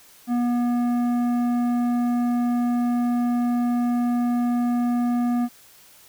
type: tone with tanh clipping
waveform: sine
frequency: 241.6 Hz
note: B3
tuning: 38 cents flat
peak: -21 dBFS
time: 0.27-5.49 s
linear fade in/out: 50 ms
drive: 11 dB
effects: white hiss -51 dBFS RMS until 6.08 s